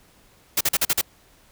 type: noise bursts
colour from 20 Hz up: white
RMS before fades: -20 dBFS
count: 6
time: 0.57-1.013 s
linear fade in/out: 5 ms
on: 38 ms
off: 43 ms
effects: pink hiss -56 dBFS RMS until 1.51 s